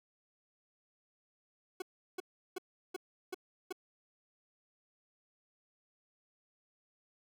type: tone bursts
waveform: 40% pulse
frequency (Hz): 370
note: F#4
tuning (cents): 0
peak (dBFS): -36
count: 6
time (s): 1.8-3.726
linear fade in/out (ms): 5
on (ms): 21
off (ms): 360
effects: none